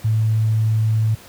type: tone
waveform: sine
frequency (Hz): 110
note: A2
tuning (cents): 0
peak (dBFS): -14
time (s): 0.04-1.15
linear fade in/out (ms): 10
effects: pink hiss -43 dBFS RMS until 1.28 s + high-pass 60 Hz 12 dB/octave